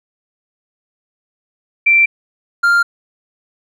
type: tone pair in turn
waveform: sine / triangle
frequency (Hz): 2349 / 1396.7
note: D7 / F6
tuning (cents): 0 / 0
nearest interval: major sixth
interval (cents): 900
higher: first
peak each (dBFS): -7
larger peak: neither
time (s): 1.86-2.06 / 2.63-2.83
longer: neither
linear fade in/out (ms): 10
effects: none